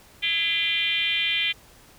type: tone with frequency modulation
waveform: sine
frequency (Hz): 2761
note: F7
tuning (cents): -20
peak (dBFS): -21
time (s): 0.22-1.53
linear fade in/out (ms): 20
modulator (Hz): 367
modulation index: 2
effects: pink hiss -52 dBFS RMS until 1.98 s